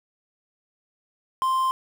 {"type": "tone with quantisation", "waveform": "triangle", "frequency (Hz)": 1046.5, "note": "C6", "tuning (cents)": 0, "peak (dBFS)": -18, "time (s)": [1.42, 1.71], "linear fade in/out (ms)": 0, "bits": 7, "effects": []}